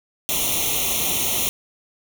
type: noise with comb filter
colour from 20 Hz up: white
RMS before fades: -22 dBFS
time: 0.29-1.49 s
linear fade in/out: 0 ms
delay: 0.31 ms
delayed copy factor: +1
effects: none